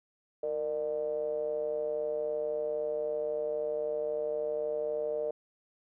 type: ring-modulated tone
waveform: triangle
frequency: 70.1 Hz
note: C#2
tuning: 20 cents sharp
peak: -25 dBFS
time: 0.43-5.31 s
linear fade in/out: 5 ms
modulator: 532 Hz
effects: none